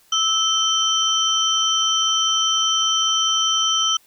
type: tone cluster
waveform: sine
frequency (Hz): 1309 / 3105 / 5880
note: E6 / G7 / F#8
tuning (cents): -13 / -17 / -12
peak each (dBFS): -23 / -18 / -24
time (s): 0.12-3.97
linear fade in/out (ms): 5
effects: white hiss -56 dBFS RMS until 4.06 s